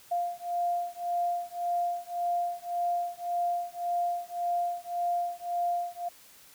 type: beating tone pair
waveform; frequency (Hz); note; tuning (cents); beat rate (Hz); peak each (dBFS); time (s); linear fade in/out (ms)
sine; 698.5 / 700.3; F5 / F5; 0 / +5; 1.8; -31; 0.11-6.09; 10
effects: white hiss -55 dBFS RMS until 6.54 s